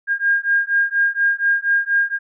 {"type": "beating tone pair", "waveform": "sine", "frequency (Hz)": [1614, 1618.2], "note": ["G#6", "G#6"], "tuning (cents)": [-50, -45], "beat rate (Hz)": 4.2, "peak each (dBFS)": -18, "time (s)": [0.07, 2.19], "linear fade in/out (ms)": 50, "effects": []}